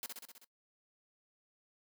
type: noise with echo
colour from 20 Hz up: white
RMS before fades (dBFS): -41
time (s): 0.03-0.06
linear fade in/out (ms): 0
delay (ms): 64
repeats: 6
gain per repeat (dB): -3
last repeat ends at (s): 0.444
effects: noise-tail reverb RT60 0.1 s tail -19 dB re dry + high-pass 200 Hz 12 dB/octave